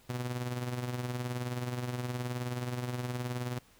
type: tone with tremolo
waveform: sawtooth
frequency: 123.47 Hz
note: B2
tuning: in tune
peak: -27 dBFS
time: 0.09-3.59 s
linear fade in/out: 10 ms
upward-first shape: triangle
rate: 19 Hz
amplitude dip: 60%
effects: pink hiss -62 dBFS RMS until 3.79 s